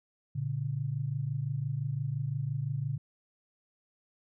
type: tone pair together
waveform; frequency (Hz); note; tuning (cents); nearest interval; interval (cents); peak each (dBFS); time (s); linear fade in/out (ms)
sine; 116.8 / 142.64; A#2 / C#3; +4 / +50; minor third; 346; -34 / -32; 0.35-2.98; 10
effects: none